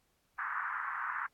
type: band-pass noise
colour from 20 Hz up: white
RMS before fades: -37 dBFS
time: 0.38-1.27 s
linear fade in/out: 10 ms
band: 1000 to 1700 Hz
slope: 48 dB/octave
effects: pink hiss -75 dBFS RMS until 1.33 s + AAC 64 kbps